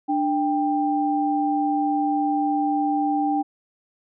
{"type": "tone pair together", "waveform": "sine", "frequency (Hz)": [296.1, 790], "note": ["D4", "G5"], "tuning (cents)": [14, 13], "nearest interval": "octave + perfect fourth", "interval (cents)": 1699, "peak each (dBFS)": -22, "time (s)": [0.08, 3.43], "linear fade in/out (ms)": 20, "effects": []}